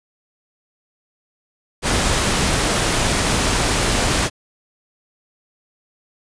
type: noise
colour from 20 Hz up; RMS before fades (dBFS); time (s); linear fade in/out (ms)
pink; -18; 1.82-4.3; 50
effects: resampled to 22050 Hz